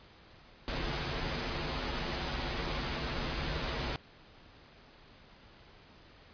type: noise with comb filter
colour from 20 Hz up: pink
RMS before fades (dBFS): -35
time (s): 0.68-3.96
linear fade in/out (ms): 0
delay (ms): 10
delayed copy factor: -0.6
effects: pink hiss -57 dBFS RMS until 6.33 s + resampled to 11025 Hz